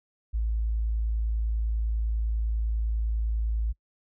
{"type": "tone", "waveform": "sine", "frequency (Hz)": 55, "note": "A1", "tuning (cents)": 0, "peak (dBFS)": -24, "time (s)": [0.33, 3.73], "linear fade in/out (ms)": 20, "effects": ["noise-tail reverb RT60 0.1 s tail -26 dB re dry"]}